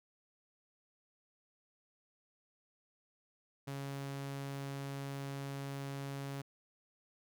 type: tone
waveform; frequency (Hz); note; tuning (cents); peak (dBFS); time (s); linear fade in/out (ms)
sawtooth; 138.59; C#3; 0; -36; 3.67-6.42; 10
effects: none